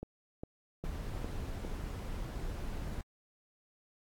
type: click train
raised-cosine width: 2 ms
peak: -27 dBFS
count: 5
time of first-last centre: 0.03-1.649 s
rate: 2.47 Hz
type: noise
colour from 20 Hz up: brown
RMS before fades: -39 dBFS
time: 0.84-3.01 s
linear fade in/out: 2 ms
effects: AAC 64 kbps